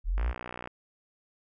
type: linear sweep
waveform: sine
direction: up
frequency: 36.71 to 63.8 Hz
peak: -25 dBFS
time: 0.04-0.34 s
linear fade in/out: 50 ms
type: click train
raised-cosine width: 0.5 ms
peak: -23 dBFS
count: 31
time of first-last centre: 0.18-0.674 s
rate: 60.7 Hz
effects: none